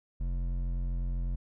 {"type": "tone with hard clipping", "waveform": "triangle", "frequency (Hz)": 44, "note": "F1", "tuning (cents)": 14, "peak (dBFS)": -31, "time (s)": [0.2, 1.36], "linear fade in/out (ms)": 10, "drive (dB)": 13, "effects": []}